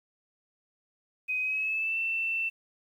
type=tone with pitch glide; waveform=sine; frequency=2512 to 2677 Hz; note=D#7 to E7; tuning=+16 to +26 cents; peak=-27 dBFS; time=1.28-2.5 s; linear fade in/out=20 ms; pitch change=+110 cents; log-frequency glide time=1.41-1.98 s; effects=10-bit